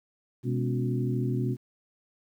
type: tone cluster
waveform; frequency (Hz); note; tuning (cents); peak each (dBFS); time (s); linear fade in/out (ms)
sine; 125.8 / 206.2 / 249.7 / 282.4 / 363.9; B2 / G#3 / B3 / C#4 / F#4; +32 / -12 / +19 / +32 / -29; -27 / -35 / -34 / -35 / -35; 0.43-1.57; 50
effects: 10-bit